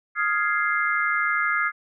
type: chord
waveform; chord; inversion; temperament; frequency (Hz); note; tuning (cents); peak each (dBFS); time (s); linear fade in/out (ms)
sine; F minor seventh; third; equal with one note detuned; 1244.5 / 1396.9 / 1667 / 2093; Eb6 / F6 / Ab6 / C7; 0 / 0 / +6 / 0; -26; 0.15-1.72; 50
effects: none